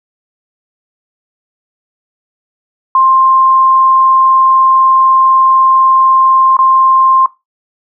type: tone with dropouts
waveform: sine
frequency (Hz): 1054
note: C6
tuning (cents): +12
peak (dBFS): -5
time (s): 2.95-7.26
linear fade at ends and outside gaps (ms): 2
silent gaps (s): 6.568-6.589
effects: noise-tail reverb RT60 0.2 s tail -17 dB re dry